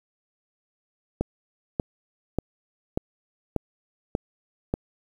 click train, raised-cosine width 2 ms, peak -10 dBFS, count 7, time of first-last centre 1.21-4.739 s, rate 1.7 Hz, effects 8-bit

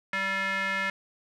square tone with band-pass filter, 193.7 Hz, G3, 20 cents flat, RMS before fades -29 dBFS, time 0.13-0.9 s, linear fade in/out 2 ms, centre 1900 Hz, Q 3.4, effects none

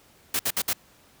white noise bursts, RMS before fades -25 dBFS, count 4, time 0.34-0.732 s, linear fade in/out 5 ms, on 53 ms, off 60 ms, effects pink hiss -57 dBFS RMS until 1.2 s + high-pass 60 Hz 12 dB/octave

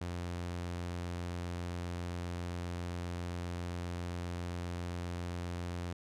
sawtooth tone, 87.5 Hz, F2, 4 cents sharp, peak -33 dBFS, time 0.01-5.93 s, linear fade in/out 5 ms, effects low-pass 9000 Hz 12 dB/octave

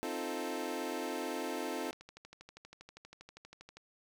25% pulse chord, F dominant seventh, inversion second, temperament equal, 261.6 / 311.1 / 349.2 / 440 Hz, C4 / Eb4 / F4 / A4, 0 / 0 / 0 / 0 cents, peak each -38 dBFS, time 0.03-1.91 s, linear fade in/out 0 ms
click train, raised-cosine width 0.2 ms, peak -34 dBFS, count 25, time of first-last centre 1.85-3.77 s, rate 12.5 Hz
effects none

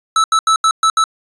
square tone bursts at uneven times, 1310 Hz, E6, 11 cents flat, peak -10 dBFS, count 6, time 0.16-0.24 / 0.32-0.39 / 0.47-0.56 / 0.64-0.71 / 0.83-0.9 / 0.97-1.04 s, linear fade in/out 2 ms, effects resampled to 22050 Hz

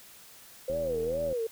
sine tone with vibrato, 511 Hz, C5, 41 cents flat, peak -28 dBFS, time 0.68-1.47 s, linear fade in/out 5 ms, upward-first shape sine, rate 2.3 Hz, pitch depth 220 cents each way
click train, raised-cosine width 2 ms, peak -28 dBFS, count 52, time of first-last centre 0.7-1.327 s, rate 81.4 Hz
effects white hiss -52 dBFS RMS until 1.51 s

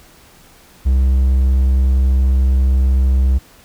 triangle tone, 65.41 Hz, C2, in tune, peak -8 dBFS, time 0.85-3.39 s, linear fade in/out 20 ms, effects pink hiss -46 dBFS RMS until 3.64 s

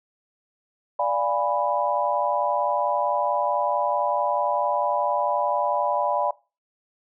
sine chord, D diminished seventh, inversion none, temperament equal with one note detuned, 587.3 / 698.5 / 823 / 987.8 Hz, D5 / F5 / Ab5 / Cb6, 0 / 0 / -16 / 0 cents, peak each -25 / -28 / -27 / -25 dBFS, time 0.99-6.31 s, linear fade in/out 5 ms, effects noise-tail reverb RT60 0.3 s tail -21 dB re dry

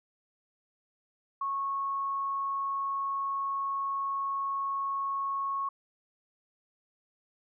sine tone, 1100 Hz, C#6, 14 cents flat, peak -29 dBFS, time 1.41-5.69 s, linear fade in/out 5 ms, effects none

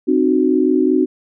sine chord, C diminished, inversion none, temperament equal with one note detuned, 261.6 / 306.3 / 370 Hz, C4 / Eb4 / Gb4, 0 / -27 / 0 cents, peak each -16 dBFS, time 0.07-1.06 s, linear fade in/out 20 ms, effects none

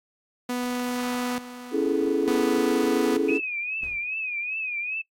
sawtooth tone with tremolo, 246.9 Hz, B3, in tune, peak -22 dBFS, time 0.49-3.38 s, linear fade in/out 5 ms, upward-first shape square, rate 0.56 Hz, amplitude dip 75%
sine chord, A major seventh, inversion first, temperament equal, 277.2 / 329.6 / 415.3 / 440 Hz, C#4 / E4 / G#4 / A4, 0 / 0 / 0 / 0 cents, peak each -26 dBFS, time 1.71-3.4 s, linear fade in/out 50 ms
sine tone with vibrato, 2492 Hz, D#7, 2 cents sharp, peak -27 dBFS, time 3.28-5.02 s, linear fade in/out 10 ms, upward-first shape triangle, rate 2.5 Hz, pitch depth 120 cents each way
brown noise with exponential decay, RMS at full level -37 dBFS, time 3.83-4.15 s, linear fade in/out 2 ms, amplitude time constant 69 ms
effects noise-tail reverb RT60 0.1 s tail -19 dB re dry + AAC 48 kbps

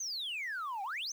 sine exponential two-way sweep, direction down then up, 6480 to 756 to 6480 Hz, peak -34 dBFS, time 0-1.12 s, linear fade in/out 5 ms, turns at 0.83 s, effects tanh soft clip ceiling -32 dBFS + 10-bit

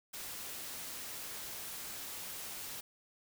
white noise, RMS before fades -44 dBFS, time 0.13-2.81 s, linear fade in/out 10 ms, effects none

